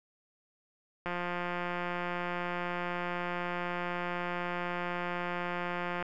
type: click train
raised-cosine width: 0.5 ms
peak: -20 dBFS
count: 875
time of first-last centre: 1.06-6.026 s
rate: 176 Hz
effects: none